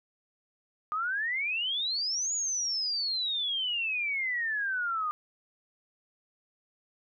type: exponential two-way sweep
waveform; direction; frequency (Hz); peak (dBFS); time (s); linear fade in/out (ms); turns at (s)
sine; up then down; 1207 to 6920 to 1207; -28; 0.92-5.11; 0; 2.33
effects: none